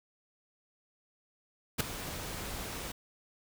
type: noise with ADSR envelope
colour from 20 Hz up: pink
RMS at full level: -26 dBFS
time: 1.78-2.92 s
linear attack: 24 ms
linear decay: 6 ms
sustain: -14 dB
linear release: 7 ms
effects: none